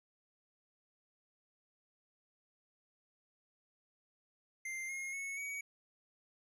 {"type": "tone with pitch steps", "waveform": "square", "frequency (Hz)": [2094, 2147, 2201, 2256], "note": ["C7", "C7", "C#7", "C#7"], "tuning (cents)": [1, 44, -13, 30], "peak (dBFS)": -40, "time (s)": [4.65, 5.61], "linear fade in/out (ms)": 5, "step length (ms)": 240, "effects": ["low-pass 12000 Hz 12 dB/octave"]}